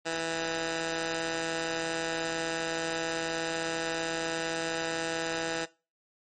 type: tone with high-pass filter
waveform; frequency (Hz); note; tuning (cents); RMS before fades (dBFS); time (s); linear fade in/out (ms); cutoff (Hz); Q
15% pulse; 164.3; E3; -5; -32; 0.05-5.66; 20; 440; 0.51
effects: noise-tail reverb RT60 0.3 s tail -20 dB re dry + MP3 32 kbps